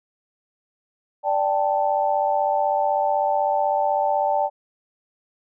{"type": "chord", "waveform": "sine", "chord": "D suspended fourth", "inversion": "none", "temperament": "equal", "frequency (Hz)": [587.3, 784, 880], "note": ["D5", "G5", "A5"], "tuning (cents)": [0, 0, 0], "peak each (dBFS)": [-23, -22, -23], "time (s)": [1.23, 4.5], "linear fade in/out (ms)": 50, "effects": []}